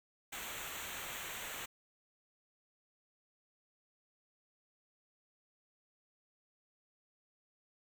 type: noise with comb filter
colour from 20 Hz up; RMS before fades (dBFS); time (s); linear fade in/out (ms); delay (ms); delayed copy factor
pink; -44; 0.32-1.66; 10; 0.2; -0.8
effects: none